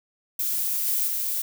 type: noise with level steps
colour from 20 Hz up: violet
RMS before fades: -26 / -24 / -27 dBFS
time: 0.39-1.42 s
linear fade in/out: 5 ms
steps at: 0.85 / 1.06 s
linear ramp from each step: 20 ms
effects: none